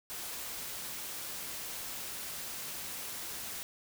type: noise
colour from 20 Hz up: white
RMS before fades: -41 dBFS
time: 0.1-3.63 s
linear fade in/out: 0 ms
effects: none